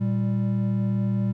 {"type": "tone pair together", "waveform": "triangle", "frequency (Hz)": [116.54, 196], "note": ["A#2", "G3"], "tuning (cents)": [0, 0], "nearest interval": "major sixth", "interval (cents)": 900, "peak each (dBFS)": -22, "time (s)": [0, 1.33], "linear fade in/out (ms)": 20, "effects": []}